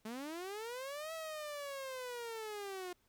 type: linear two-way sweep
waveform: sawtooth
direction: up then down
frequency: 210.3 to 653 to 353.5 Hz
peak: -38 dBFS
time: 0.05-2.93 s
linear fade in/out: 5 ms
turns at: 1.13 s
effects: pink hiss -75 dBFS RMS until 3.08 s